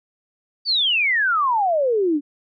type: exponential sweep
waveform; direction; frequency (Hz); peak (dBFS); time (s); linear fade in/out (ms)
sine; down; 4699 to 276.9; -16; 0.65-2.21; 50
effects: none